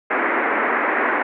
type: band-pass noise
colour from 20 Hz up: white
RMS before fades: -20 dBFS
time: 0.1-1.23 s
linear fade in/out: 10 ms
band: 240 to 2100 Hz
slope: 48 dB/octave
effects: none